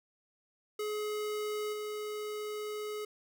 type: tone with level steps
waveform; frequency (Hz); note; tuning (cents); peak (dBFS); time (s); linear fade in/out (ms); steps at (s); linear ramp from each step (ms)
square; 422.6; G#4; +30; -34 / -37; 0.79-3.05; 5; 1.72; 20
effects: none